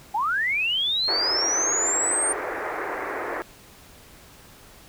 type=linear sweep; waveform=sine; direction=up; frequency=784 to 8870 Hz; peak=-21 dBFS; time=0.14-2.33 s; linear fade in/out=10 ms
type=band-pass noise; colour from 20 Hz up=pink; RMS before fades=-30 dBFS; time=1.08-3.42 s; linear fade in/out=0 ms; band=320 to 2100 Hz; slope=48 dB/octave
effects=pink hiss -49 dBFS RMS until 4.88 s